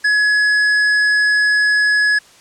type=tone with hard clipping; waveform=sine; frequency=1689 Hz; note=G#6; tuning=29 cents sharp; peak=-13 dBFS; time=0.04-2.19 s; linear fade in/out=10 ms; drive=8 dB; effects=white hiss -46 dBFS RMS until 2.4 s + low-pass 8000 Hz 12 dB/octave